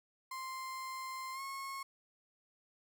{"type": "tone with pitch glide", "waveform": "35% pulse", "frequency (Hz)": [1046.5, 1089.1], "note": ["C6", "C#6"], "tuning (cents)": [0, -31], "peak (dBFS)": -39, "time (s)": [0.31, 1.83], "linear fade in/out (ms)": 5, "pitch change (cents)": 69, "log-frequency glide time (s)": [1.33, 1.41], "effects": ["13-bit"]}